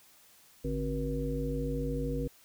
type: harmonic tone with a mistuned harmonic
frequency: 53.2 Hz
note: G#1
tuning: 42 cents sharp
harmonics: 1 / 3 / 5 / 7 / 9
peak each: -35 / -36 / -36 / -45 / -36 dBFS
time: 0.64-2.28 s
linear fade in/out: 10 ms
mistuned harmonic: 3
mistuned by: -150 cents
effects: white hiss -60 dBFS RMS until 2.44 s